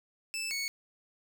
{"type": "tone pair in turn", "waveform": "20% pulse", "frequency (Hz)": [2637, 2217], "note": ["E7", "C#7"], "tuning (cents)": [0, 0], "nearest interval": "minor third", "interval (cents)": 300, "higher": "first", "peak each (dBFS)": [-29, -27], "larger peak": "second", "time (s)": [[0.34, 0.51], [0.51, 0.68]], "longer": "neither", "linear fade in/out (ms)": 0, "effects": []}